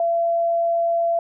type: tone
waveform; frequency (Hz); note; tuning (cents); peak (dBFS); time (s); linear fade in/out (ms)
sine; 677; E5; +46; -17; 0-1.19; 2
effects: none